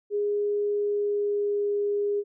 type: tone with pitch glide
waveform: sine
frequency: 411.9 to 409.1 Hz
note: G#4 to G#4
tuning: -14 to -26 cents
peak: -23 dBFS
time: 0.1-2.24 s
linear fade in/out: 50 ms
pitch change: -12 cents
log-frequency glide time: 0.72-1.7 s
effects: none